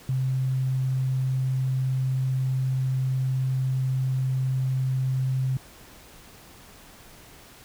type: tone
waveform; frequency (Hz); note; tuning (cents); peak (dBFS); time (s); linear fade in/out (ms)
sine; 130.81; C3; 0; -22; 0.09-5.57; 2
effects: pink hiss -49 dBFS RMS until 7.64 s